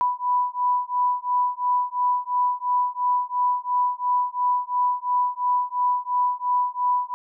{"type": "beating tone pair", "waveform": "sine", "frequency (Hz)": [987.8, 990.7], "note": ["B5", "B5"], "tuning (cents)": [0, 5], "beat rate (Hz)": 2.9, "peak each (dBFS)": -23, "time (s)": [0.01, 7.14], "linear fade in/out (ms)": 0, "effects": []}